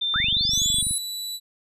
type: tone with pitch glide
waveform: sine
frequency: 3580 to 3436 Hz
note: A7 to A7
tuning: +29 to -42 cents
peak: -22 dBFS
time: 0.01-0.82 s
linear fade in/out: 10 ms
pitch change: -71 cents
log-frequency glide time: 0.38-0.66 s
type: linear sweep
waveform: sine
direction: up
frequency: 1223 to 10720 Hz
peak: -23 dBFS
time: 0.14-0.98 s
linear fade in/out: 0 ms
type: click train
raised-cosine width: 5 ms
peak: -22 dBFS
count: 19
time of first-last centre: 0.16-0.91 s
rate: 24 Hz
type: tone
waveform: sawtooth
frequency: 3951 Hz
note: B7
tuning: in tune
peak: -26 dBFS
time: 0.5-1.4 s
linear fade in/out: 50 ms
effects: resampled to 32000 Hz